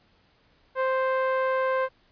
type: tone with low-pass filter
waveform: sawtooth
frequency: 523.3 Hz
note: C5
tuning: in tune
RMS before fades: -25 dBFS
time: 0.75-1.89 s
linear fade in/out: 50 ms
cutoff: 1500 Hz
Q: 1.3
effects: pink hiss -63 dBFS RMS until 2.11 s + resampled to 11025 Hz